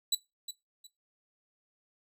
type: tone with echo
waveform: 25% pulse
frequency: 3951 Hz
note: B7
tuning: in tune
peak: -21 dBFS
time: 0.12-0.15 s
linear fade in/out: 5 ms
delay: 360 ms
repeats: 2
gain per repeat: -12 dB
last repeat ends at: 0.87 s
effects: noise-tail reverb RT60 0.2 s tail -18 dB re dry